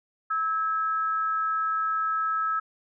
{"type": "tone pair together", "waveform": "sine", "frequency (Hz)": [1300.8, 1638], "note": ["E6", "G#6"], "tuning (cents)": [-23, -24], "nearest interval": "major third", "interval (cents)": 399, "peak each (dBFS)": [-24, -34], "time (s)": [0.3, 2.6], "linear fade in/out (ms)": 10, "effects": []}